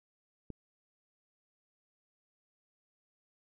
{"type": "click", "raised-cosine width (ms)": 3, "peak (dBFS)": -29, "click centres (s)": 0.503, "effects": []}